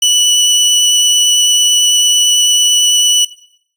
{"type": "tone with vibrato", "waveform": "25% pulse", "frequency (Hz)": 2960, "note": "F#7", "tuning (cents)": 0, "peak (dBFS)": -4, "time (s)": [0.02, 3.25], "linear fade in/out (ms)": 5, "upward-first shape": "triangle", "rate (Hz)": 9, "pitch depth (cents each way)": 10, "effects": ["noise-tail reverb RT60 0.7 s tail -20 dB re dry", "resampled to 32000 Hz"]}